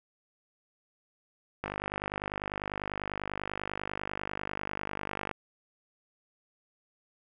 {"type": "click train", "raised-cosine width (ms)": 0.5, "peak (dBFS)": -18, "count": 185, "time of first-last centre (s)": [1.64, 5.313], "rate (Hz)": 50.1, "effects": []}